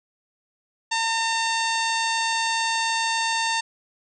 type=harmonic tone; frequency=907 Hz; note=A#5; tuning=48 cents flat; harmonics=1 / 2 / 3 / 4 / 5 / 6 / 7 / 8 / 9; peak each=-25 / -28 / -30 / -31 / -31 / -38 / -35 / -38 / -38 dBFS; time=0.91-3.61 s; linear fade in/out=10 ms; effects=none